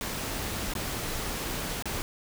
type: noise with dropouts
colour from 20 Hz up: pink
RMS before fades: -33 dBFS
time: 0.01-2.02 s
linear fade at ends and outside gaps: 0 ms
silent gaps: 0.737-0.752 / 1.824-1.856 s
effects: none